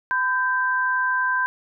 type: tone pair together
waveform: sine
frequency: 1009.5 / 1568 Hz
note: B5 / G6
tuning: +38 / 0 cents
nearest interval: minor sixth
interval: 762 cents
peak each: -23 / -21 dBFS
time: 0.11-1.46 s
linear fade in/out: 0 ms
effects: none